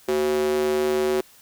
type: tone with high-pass filter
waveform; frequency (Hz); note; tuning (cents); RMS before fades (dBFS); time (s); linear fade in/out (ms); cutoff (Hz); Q
square; 75.3; D2; +44; -22; 0.08-1.21; 5; 370; 3.9
effects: white hiss -52 dBFS RMS until 1.41 s